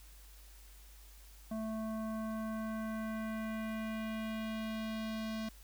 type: tone with low-pass filter sweep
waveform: square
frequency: 220 Hz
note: A3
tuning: in tune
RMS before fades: -39 dBFS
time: 1.51-5.49 s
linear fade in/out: 5 ms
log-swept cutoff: 860 to 5000 Hz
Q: 1.5
effects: added 50 Hz sine -54 dBFS peak until 5.63 s + white hiss -61 dBFS RMS until 5.63 s